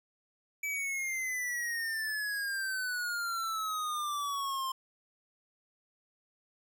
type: exponential sweep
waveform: square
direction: down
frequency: 2310 to 1046.5 Hz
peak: -33 dBFS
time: 0.63-4.72 s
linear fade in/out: 5 ms
effects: none